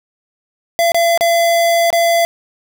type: tone with dropouts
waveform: square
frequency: 678 Hz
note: E5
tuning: 49 cents sharp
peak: -11 dBFS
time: 0.79-2.25 s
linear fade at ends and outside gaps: 0 ms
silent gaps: 0.919-0.945 / 1.176-1.209 / 1.904-1.928 s
effects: none